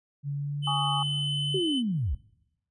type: tone with pitch glide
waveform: sine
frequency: 142.3 to 144.45 Hz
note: C#3 to D3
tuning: +46 to -28 cents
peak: -28 dBFS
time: 0.23-1.61 s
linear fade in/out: 50 ms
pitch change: +26 cents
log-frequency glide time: 0.35-0.56 s
type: tone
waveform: triangle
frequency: 3031 Hz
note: F#7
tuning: 41 cents sharp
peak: -27 dBFS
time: 0.62-1.83 s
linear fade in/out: 50 ms
type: chord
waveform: sine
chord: Ab suspended fourth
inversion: none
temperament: equal with one note detuned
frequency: 830.6 / 1124.2 / 1244.5 Hz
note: Ab5 / Db6 / Eb6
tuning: 0 / +24 / 0 cents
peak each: -29 / -33 / -34 dBFS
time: 0.67-1.03 s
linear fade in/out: 5 ms
type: linear sweep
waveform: sine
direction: down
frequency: 392 to 51 Hz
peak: -25 dBFS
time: 1.54-2.15 s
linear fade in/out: 5 ms
effects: noise-tail reverb RT60 0.9 s tail -23 dB re dry + resampled to 24000 Hz